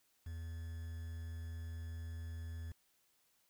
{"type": "tone with quantisation", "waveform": "triangle", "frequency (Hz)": 82.41, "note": "E2", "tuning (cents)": 0, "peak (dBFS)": -40, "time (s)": [0.26, 2.72], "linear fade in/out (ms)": 5, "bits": 10, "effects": ["white hiss -75 dBFS RMS until 3.49 s"]}